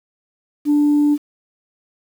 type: tone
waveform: sine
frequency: 293.7 Hz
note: D4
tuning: in tune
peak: -10 dBFS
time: 0.65-1.18 s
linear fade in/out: 50 ms
effects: tanh soft clip ceiling -9 dBFS + 7-bit